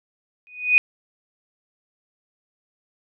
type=tone with exponential growth; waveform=sine; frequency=2484 Hz; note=D#7; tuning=3 cents flat; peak=-8 dBFS; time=0.47-0.78 s; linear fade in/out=0 ms; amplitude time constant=66 ms; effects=none